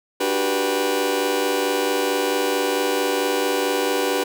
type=chord; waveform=sawtooth; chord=G major seventh; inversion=second; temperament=just; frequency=294 / 367.5 / 392 / 490 Hz; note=D4 / F#4 / G4 / B4; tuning=+2 / -12 / 0 / -14 cents; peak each=-23 / -24 / -20 / -19 dBFS; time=0.2-4.24 s; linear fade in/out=10 ms; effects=none